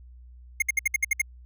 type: tone bursts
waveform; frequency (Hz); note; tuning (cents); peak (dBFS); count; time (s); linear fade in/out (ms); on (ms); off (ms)
square; 2136; C7; +35; -20; 8; 0.6-1.217; 5; 22; 63
effects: added 61 Hz sine -45 dBFS peak until 1.45 s